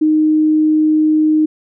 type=tone; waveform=sine; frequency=309.3 Hz; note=D#4; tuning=10 cents flat; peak=-9 dBFS; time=0.01-1.46 s; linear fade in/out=10 ms; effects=none